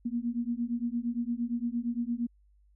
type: beating tone pair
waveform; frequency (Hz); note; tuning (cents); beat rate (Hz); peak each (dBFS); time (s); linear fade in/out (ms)
sine; 233.1 / 241.8; A#3 / B3; 0 / -36; 8.7; -32 / -32; 0.05-2.27; 10
effects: added 50 Hz sine -60 dBFS peak until 2.75 s